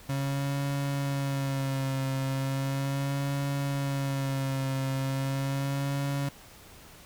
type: tone with vibrato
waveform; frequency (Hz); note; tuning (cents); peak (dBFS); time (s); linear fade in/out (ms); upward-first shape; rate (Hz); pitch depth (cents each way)
35% pulse; 137.1; C#3; -19; -26; 0.09-6.29; 5; sine; 0.37; 39
effects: pink hiss -51 dBFS RMS until 7.05 s